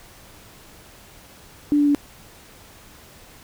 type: tone with pitch steps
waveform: sine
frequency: 292.8 / 290.4 / 288.1 Hz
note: D4 / D4 / D4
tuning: -5 / -19 / -33 cents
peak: -14 dBFS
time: 1.72-1.948 s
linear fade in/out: 0 ms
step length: 76 ms
effects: pink hiss -47 dBFS RMS until 3.43 s